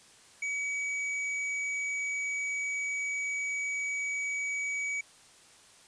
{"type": "tone with hard clipping", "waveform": "triangle", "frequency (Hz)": 2272, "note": "C#7", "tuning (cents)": 42, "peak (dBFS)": -32, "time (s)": [0.42, 5.01], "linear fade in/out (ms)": 5, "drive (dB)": 11, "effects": ["white hiss -57 dBFS RMS until 5.87 s", "resampled to 22050 Hz"]}